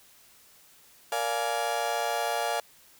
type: chord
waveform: 35% pulse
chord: Bb dominant seventh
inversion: none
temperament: just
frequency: 466.2 / 582.7 / 699.2 / 839.1 Hz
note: Bb4 / D5 / F5 / Ab5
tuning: 0 / -14 / +2 / +18 cents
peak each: -34 / -32 / -29 / -30 dBFS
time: 1.12-2.6 s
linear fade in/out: 2 ms
effects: white hiss -57 dBFS RMS until 2.99 s